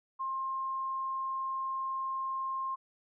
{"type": "tone", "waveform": "sine", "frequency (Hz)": 1062, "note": "C6", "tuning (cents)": 25, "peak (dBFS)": -32, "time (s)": [0.19, 2.76], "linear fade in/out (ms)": 20, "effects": []}